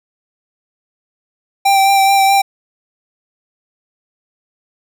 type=tone with vibrato; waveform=square; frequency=784 Hz; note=G5; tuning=in tune; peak=-9 dBFS; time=1.65-2.42 s; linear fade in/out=10 ms; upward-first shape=sine; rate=4.7 Hz; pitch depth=18 cents each way; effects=none